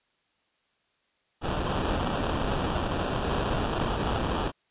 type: noise with sample-and-hold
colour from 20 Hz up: pink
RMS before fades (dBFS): -28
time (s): 1.41-4.52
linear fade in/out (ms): 50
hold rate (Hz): 2100
effects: white hiss -71 dBFS RMS until 4.7 s + resampled to 8000 Hz